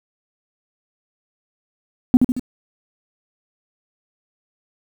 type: tone with echo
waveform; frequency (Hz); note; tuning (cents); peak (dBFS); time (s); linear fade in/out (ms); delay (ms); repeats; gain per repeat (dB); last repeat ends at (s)
sine; 250; B3; +21; -3; 2.14-2.17; 0; 75; 3; -6; 2.395
effects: tanh soft clip ceiling -2 dBFS + 7-bit